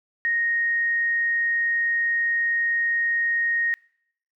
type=tone; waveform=sine; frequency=1864.7 Hz; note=A#6; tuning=in tune; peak=-20 dBFS; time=0.25-3.74 s; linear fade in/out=0 ms; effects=noise-tail reverb RT60 0.7 s tail -25 dB re dry